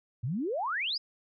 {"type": "exponential sweep", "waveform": "sine", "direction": "up", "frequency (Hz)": [107.3, 5250], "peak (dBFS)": -29, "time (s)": [0.23, 0.98], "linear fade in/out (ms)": 10, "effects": []}